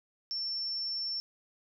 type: tone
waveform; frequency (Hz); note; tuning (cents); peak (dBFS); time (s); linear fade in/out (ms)
sine; 5410; E8; +44; -32; 0.31-1.2; 0
effects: none